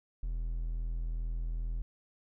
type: tone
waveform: triangle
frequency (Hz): 41.2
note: E1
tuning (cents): 0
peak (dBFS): -30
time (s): 0.23-1.82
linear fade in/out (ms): 0
effects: none